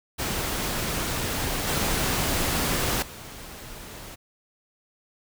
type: noise with level steps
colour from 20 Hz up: pink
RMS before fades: -28 / -25 / -41 dBFS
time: 0.18-4.16 s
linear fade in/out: 20 ms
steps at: 1.67 / 3.02 s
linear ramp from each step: 5 ms
effects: none

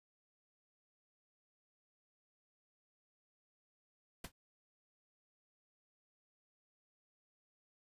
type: noise with exponential decay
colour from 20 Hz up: pink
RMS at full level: -40 dBFS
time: 4.24-4.32 s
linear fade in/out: 5 ms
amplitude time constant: 17 ms
effects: resampled to 32000 Hz

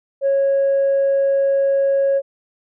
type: tone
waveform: sine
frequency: 550 Hz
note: C#5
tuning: 14 cents flat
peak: -12 dBFS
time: 0.21-2.22 s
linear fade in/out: 50 ms
effects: tanh soft clip ceiling -11 dBFS

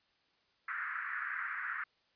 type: band-pass noise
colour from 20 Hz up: pink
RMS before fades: -39 dBFS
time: 0.68-1.84 s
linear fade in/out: 5 ms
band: 1300 to 1900 Hz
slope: 48 dB/octave
effects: white hiss -73 dBFS RMS until 2.15 s + resampled to 11025 Hz

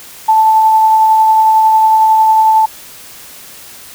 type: tone with tremolo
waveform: sine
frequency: 878 Hz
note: A5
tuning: 4 cents flat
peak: -4 dBFS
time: 0.28-2.66 s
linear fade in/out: 10 ms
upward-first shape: triangle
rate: 11 Hz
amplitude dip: 25%
effects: white hiss -34 dBFS RMS until 3.94 s

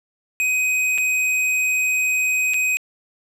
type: tone with dropouts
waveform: square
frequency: 2513 Hz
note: D#7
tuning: 17 cents sharp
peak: -18 dBFS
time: 0.4-2.77 s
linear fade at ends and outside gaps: 0 ms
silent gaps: 0.978-0.983 / 2.536-2.542 s
effects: low-pass 12000 Hz 12 dB/octave

